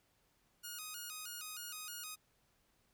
5% pulse tone with vibrato, 1340 Hz, E6, 28 cents sharp, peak -33 dBFS, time 0.63-2.16 s, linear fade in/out 20 ms, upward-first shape square, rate 3.2 Hz, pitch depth 120 cents each way, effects pink hiss -75 dBFS RMS until 2.93 s

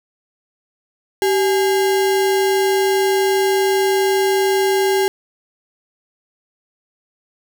sine tone with sample-and-hold, 386.3 Hz, G4, 25 cents flat, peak -13 dBFS, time 1.22-5.08 s, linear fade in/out 0 ms, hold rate 1225 Hz, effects none

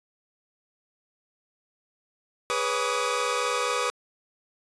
sawtooth tone cluster, 412.2 / 491.9 / 556 / 1144 / 1249 Hz, G#4 / B4 / C#5 / D6 / D#6, -13 / -7 / +5 / -46 / +6 cents, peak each -31 / -25 / -32 / -27 / -26 dBFS, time 2.5-3.9 s, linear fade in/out 0 ms, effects resampled to 22050 Hz

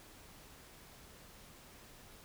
silence, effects pink hiss -57 dBFS RMS until 2.24 s

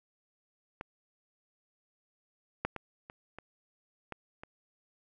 clicks, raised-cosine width 0.5 ms, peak -24 / -15 / -23 / -30 / -29 / -24 / -29 dBFS, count 7, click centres 0.811 / 2.65 / 2.763 / 3.099 / 3.386 / 4.123 / 4.435 s, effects none

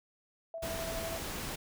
sine tone with tremolo, 660 Hz, E5, 2 cents sharp, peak -37 dBFS, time 0.54-1.18 s, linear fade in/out 2 ms, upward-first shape square, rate 12 Hz, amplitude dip 35%
pink noise, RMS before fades -39 dBFS, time 0.62-1.56 s, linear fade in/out 10 ms
effects none

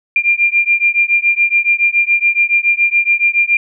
sine beating tone pair, 2389 / 2396.1 Hz, D7 / D7, +29 / +34 cents, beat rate 7.1 Hz, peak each -13 dBFS, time 0.16-3.57 s, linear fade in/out 2 ms, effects none

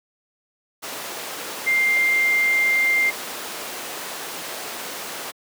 sine tone in noise, 2100 Hz, C7, 6 cents sharp, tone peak -16 dBFS, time 1.66-3.11 s, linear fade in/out 20 ms, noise pink, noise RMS -30 dBFS, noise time 0.82-5.32 s, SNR +11 dB, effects high-pass 400 Hz 12 dB/octave

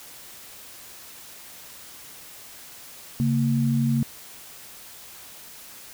sine tone pair together, 136.81 / 229.1 Hz, C#3 / A#3, -22 / -30 cents, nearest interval major sixth, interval 892 cents, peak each -22 dBFS, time 3.2-4.03 s, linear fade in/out 0 ms, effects white hiss -44 dBFS RMS until 5.93 s

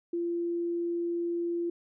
sine tone, 342.9 Hz, F4, 32 cents flat, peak -28 dBFS, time 0.13-1.7 s, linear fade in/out 5 ms, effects none

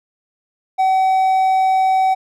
triangle tone, 759 Hz, F#5, 44 cents sharp, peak -10 dBFS, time 0.78-2.15 s, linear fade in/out 20 ms, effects none

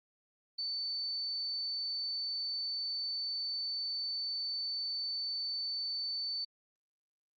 sine tone, 4522 Hz, C#8, 34 cents sharp, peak -34 dBFS, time 0.58-6.45 s, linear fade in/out 10 ms, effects Opus 48 kbps

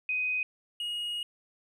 sine / triangle tone pair in turn, 2504 / 2880 Hz, D#7 / F#7, +10 / -47 cents, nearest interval major second, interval 243 cents, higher second, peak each -27 / -30 dBFS, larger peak first, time 0.09-0.43 / 0.8-1.23 s, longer second, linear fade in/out 2 ms, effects none

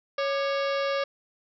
harmonic tone with a mistuned harmonic, 554.4 Hz, C#5, in tune, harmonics 1 / 2 / 3 / 4 / 5 / 6 / 7 / 8 / 9 / 10, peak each -26 / -32 / -36 / -38 / -40 / -42 / -43 / -44 / -45 / -46 dBFS, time 0.18-1.04 s, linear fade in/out 5 ms, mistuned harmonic 2, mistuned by +130 cents, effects none

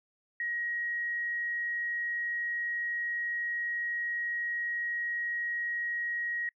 sine tone, 1894 Hz, A#6, 27 cents sharp, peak -31 dBFS, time 0.4-6.49 s, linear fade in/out 2 ms, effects noise-tail reverb RT60 0.1 s tail -25 dB re dry

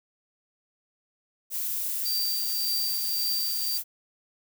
violet noise, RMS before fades -30 dBFS, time 1.5-3.84 s, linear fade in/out 50 ms
triangle tone with tremolo, 4676 Hz, D8, 8 cents flat, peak -25 dBFS, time 2.05-3.78 s, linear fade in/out 10 ms, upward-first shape triangle, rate 1.8 Hz, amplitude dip 55%
effects none

